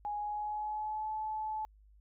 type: tone with pitch glide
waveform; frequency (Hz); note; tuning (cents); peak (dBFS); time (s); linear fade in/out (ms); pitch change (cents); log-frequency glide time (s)
sine; 830.6 to 864.4; G#5 to A5; 0 to -31; -34; 0.05-1.65; 0; +69; 0.17-1.1
effects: added 51 Hz sine -58 dBFS peak until 2 s